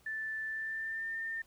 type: tone with pitch glide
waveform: sine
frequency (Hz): 1760 to 1808.4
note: A6 to A6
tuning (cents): 0 to +47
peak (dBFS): -35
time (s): 0.06-1.42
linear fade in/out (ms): 5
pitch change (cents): +47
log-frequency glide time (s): 0.47-1.19
effects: pink hiss -66 dBFS RMS until 1.46 s